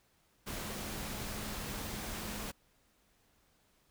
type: tone in noise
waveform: sine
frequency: 209.8 Hz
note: G#3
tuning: 18 cents sharp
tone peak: -48 dBFS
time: 0.46-2.52 s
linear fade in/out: 20 ms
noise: pink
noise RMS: -41 dBFS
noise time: 0.46-2.52 s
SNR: -10 dB
effects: pink hiss -71 dBFS RMS until 3.9 s